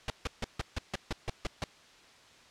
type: noise bursts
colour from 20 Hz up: pink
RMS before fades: -32 dBFS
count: 10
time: 0.08-1.64 s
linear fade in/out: 2 ms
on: 21 ms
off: 150 ms
effects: white hiss -57 dBFS RMS until 2.5 s + low-pass 5000 Hz 12 dB/octave